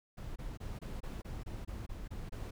brown noise bursts, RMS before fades -42 dBFS, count 11, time 0.17-2.51 s, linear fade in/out 10 ms, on 190 ms, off 25 ms, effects none

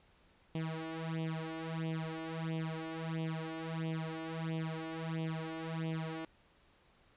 sawtooth tone with flanger, 161.4 Hz, E3, 36 cents flat, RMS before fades -39 dBFS, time 0.55-6.25 s, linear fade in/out 2 ms, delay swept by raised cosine 0.32 to 2.82 ms, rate 1.5 Hz, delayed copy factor +1, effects pink hiss -67 dBFS RMS until 7.16 s + resampled to 8000 Hz

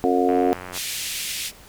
harmonic tone, 89.9 Hz, F#2, 49 cents flat, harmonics 3 / 4 / 5 / 6 / 7 / 8, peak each -22 / -23 / -22 / -32 / -31 / -22 dBFS, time 0.04-0.53 s, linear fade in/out 0 ms
click train, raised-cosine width 0.5 ms, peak -19 dBFS, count 45, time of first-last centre 0.29-0.776 s, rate 90.6 Hz
pink band-pass noise, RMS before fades -29 dBFS, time 0.72-1.52 s, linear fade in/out 50 ms, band 2300 to 14000 Hz, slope 24 dB/octave
effects pink hiss -47 dBFS RMS until 1.68 s

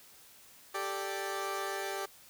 15% pulse chord, G suspended second, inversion none, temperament equal, 392 / 440 / 587.3 Hz, G4 / A4 / D5, 0 / 0 / 0 cents, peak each -30 / -36 / -34 dBFS, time 0.74-2.06 s, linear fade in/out 10 ms, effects white hiss -57 dBFS RMS until 2.29 s

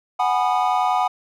triangle chord, G# minor seventh, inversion third, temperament equal with one note detuned, 740 / 830.6 / 987.8 / 1226.7 Hz, F#5 / G#5 / B5 / D#6, 0 / 0 / 0 / -25 cents, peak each -18 / -22 / -22 / -23 dBFS, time 0.19-1.08 s, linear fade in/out 10 ms, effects none

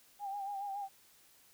sine tone with vibrato, 799 Hz, G5, 33 cents sharp, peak -37 dBFS, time 0.19-0.89 s, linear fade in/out 50 ms, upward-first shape sine, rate 7.1 Hz, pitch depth 50 cents each way, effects white hiss -64 dBFS RMS until 1.53 s

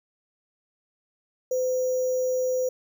sine tone with sample-and-hold, 510 Hz, C5, 44 cents flat, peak -22 dBFS, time 1.51-2.69 s, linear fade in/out 5 ms, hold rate 6300 Hz, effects none

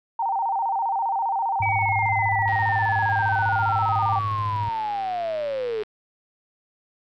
sine tone with vibrato, 850 Hz, G#5, 40 cents sharp, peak -21 dBFS, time 0.19-4.19 s, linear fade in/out 5 ms, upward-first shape square, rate 15 Hz, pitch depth 140 cents each way
sine tone with tremolo, 103.83 Hz, G#2, in tune, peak -25 dBFS, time 1.6-4.69 s, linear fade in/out 5 ms, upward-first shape square, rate 14 Hz, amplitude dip 40%
sine linear sweep, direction down, 2300 to 413.9 Hz, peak -24 dBFS, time 1.62-5.83 s, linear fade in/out 5 ms
click train, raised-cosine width 0.3 ms, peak -23 dBFS, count 370, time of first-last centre 2.48-5.835 s, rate 110 Hz
effects none

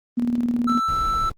sine tone with tremolo, 240 Hz, B3, 49 cents flat, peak -17 dBFS, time 0.17-0.8 s, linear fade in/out 10 ms, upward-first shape square, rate 19 Hz, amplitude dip 50%
triangle tone, 1325 Hz, E6, 9 cents sharp, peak -18 dBFS, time 0.67-1.3 s, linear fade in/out 10 ms
brown noise, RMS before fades -30 dBFS, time 0.88-1.32 s, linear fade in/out 5 ms
effects Opus 24 kbps

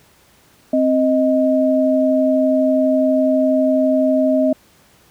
sine tone pair together, 262.5 / 625.4 Hz, C4 / D#5, +6 / +9 cents, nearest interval octave + minor third, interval 1503 cents, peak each -15 dBFS, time 0.73-4.53 s, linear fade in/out 5 ms, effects pink hiss -52 dBFS RMS until 5.1 s + high-pass 60 Hz 12 dB/octave

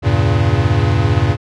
square chord, E diminished seventh, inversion none, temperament equal with one note detuned, 82.41 / 98 / 115.27 / 138.59 Hz, E2 / G2 / Bb2 / Db3, 0 / 0 / -19 / 0 cents, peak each -20 / -16 / -17 / -20 dBFS, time 0.02-1.37 s, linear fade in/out 50 ms, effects low-pass 4000 Hz 12 dB/octave

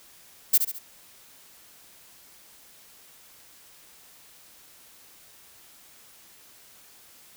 violet noise with echo, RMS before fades -17 dBFS, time 0.53-0.58 s, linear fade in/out 10 ms, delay 70 ms, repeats 3, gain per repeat -7 dB, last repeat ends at 0.79 s, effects white hiss -53 dBFS RMS until 7.36 s

